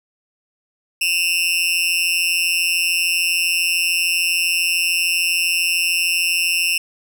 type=tone with amplitude modulation; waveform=sawtooth; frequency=2700 Hz; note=E7; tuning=41 cents sharp; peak=-9 dBFS; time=1.01-6.78 s; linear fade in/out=5 ms; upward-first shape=sine; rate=173 Hz; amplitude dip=90%; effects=none